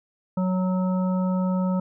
harmonic tone, 185 Hz, F#3, in tune, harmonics 1 / 3 / 5 / 7, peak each -21 / -31 / -35 / -38 dBFS, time 0.37-1.8 s, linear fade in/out 5 ms, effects none

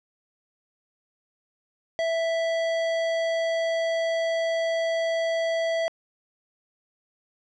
sine tone with tanh clipping, 659.3 Hz, E5, in tune, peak -25 dBFS, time 1.99-5.88 s, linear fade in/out 0 ms, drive 18 dB, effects low-pass 6000 Hz 12 dB/octave

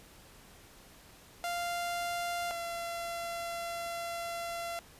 sawtooth tone pair in turn, 695 / 682.3 Hz, F5 / F5, -9 / -41 cents, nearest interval unison, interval 32 cents, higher first, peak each -29 / -32 dBFS, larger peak first, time 1.44-2.51 / 2.51-4.79 s, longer second, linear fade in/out 0 ms, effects pink hiss -56 dBFS RMS until 4.99 s + resampled to 32000 Hz

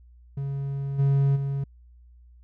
triangle tone with level steps, 138.59 Hz, C#3, in tune, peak -25 / -16 / -23 dBFS, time 0.37-1.64 s, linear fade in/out 5 ms, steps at 0.98 / 1.35 s, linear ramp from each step 20 ms, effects added 60 Hz sine -49 dBFS peak until 2.43 s

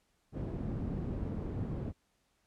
white low-pass noise, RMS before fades -37 dBFS, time 0.32-1.93 s, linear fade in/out 50 ms, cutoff 210 Hz, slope 12 dB/octave, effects pink hiss -75 dBFS RMS until 2.46 s + low-pass 11000 Hz 12 dB/octave

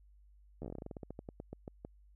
slowing click train, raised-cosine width 2 ms, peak -30 dBFS, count 21, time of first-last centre 0.62-1.849 s, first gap 12 ms, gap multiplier 1.15, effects added 50 Hz sine -59 dBFS peak until 2.15 s

